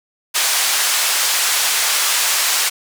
white band-pass noise, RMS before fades -17 dBFS, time 0.34-2.7 s, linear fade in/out 20 ms, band 830 to 9400 Hz, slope 12 dB/octave, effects none

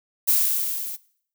violet noise with level ramp, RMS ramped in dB -17 to -33 dBFS, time 0.27-0.97 s, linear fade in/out 20 ms, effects noise-tail reverb RT60 0.6 s tail -21 dB re dry

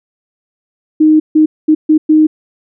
sine tone bursts at uneven times, 310 Hz, D#4, 6 cents flat, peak -4 dBFS, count 5, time 1-1.2 / 1.35-1.46 / 1.68-1.75 / 1.89-1.98 / 2.09-2.27 s, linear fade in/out 10 ms, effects none

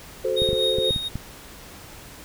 sine chord, F# diminished, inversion none, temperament equal with one note detuned, 370 / 437.5 / 523.3 Hz, F#4 / A4 / C5, 0 / -10 / 0 cents, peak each -28 / -26 / -24 dBFS, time 0.24-0.91 s, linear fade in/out 10 ms
triangle tone with tremolo, 3729 Hz, A#7, in tune, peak -19 dBFS, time 0.36-1.09 s, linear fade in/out 20 ms, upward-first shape sine, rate 4.2 Hz, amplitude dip 60%
clicks, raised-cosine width 5 ms, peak -16 dBFS, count 7, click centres 0.42 / 0.49 / 0.531 / 0.785 / 0.908 / 0.962 / 1.156 s
effects pink hiss -43 dBFS RMS until 2.24 s

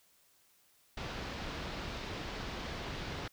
pink low-pass noise, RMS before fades -41 dBFS, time 0.97-3.28 s, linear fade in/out 5 ms, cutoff 4900 Hz, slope 24 dB/octave, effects white hiss -68 dBFS RMS until 3.32 s

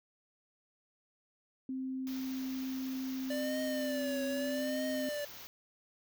sine tone, 261.6 Hz, C4, in tune, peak -35 dBFS, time 1.69-5.09 s, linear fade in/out 2 ms
white band-stop noise, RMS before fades -49 dBFS, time 2.07-5.47 s, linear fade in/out 0 ms, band 6700 to 13000 Hz, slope 96 dB/octave
square tone with vibrato, 587.3 Hz, D5, in tune, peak -36 dBFS, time 3.3-5.25 s, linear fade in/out 5 ms, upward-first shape triangle, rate 0.8 Hz, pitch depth 100 cents each way
effects none

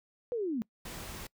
sine linear sweep, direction down, 501 to 207.7 Hz, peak -30 dBFS, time 0.32-0.62 s, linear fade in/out 0 ms
pink noise, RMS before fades -43 dBFS, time 0.85-1.27 s, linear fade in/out 5 ms
effects noise-tail reverb RT60 0.1 s tail -24 dB re dry

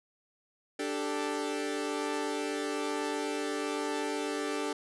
sawtooth chord, D suspended fourth, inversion none, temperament equal, 293.7 / 392 / 440 Hz, D4 / G4 / A4, 0 / 0 / 0 cents, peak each -31 / -33 / -32 dBFS, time 0.79-4.73 s, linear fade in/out 5 ms, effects resampled to 24000 Hz

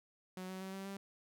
sawtooth tone with pitch steps, 185 / 187.8 / 190.64 / 193.53 / 196.45 Hz, F#3 / F#3 / G3 / G3 / G3, 0 / +26 / -48 / -22 / +4 cents, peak -39 dBFS, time 0.37-0.97 s, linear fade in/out 2 ms, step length 120 ms, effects none

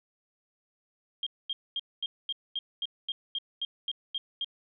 sine tone bursts, 3217 Hz, G7, 44 cents sharp, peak -29 dBFS, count 13, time 1.23-4.445 s, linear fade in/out 2 ms, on 35 ms, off 230 ms, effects none

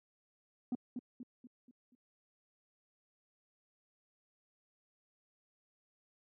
sine tone with echo, 247 Hz, B3, in tune, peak -29 dBFS, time 0.72-0.75 s, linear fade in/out 2 ms, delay 240 ms, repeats 5, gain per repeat -7 dB, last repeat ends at 1.95 s, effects tanh soft clip ceiling -31 dBFS + high-pass 150 Hz 12 dB/octave

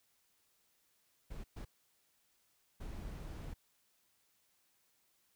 brown noise bursts at uneven times, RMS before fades -45 dBFS, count 3, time 1.3-1.44 / 1.56-1.65 / 2.8-3.54 s, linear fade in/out 10 ms, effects white hiss -75 dBFS RMS until 5.35 s

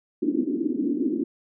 pink band-pass noise, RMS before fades -25 dBFS, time 0.22-1.24 s, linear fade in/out 10 ms, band 240 to 340 Hz, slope 48 dB/octave, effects none

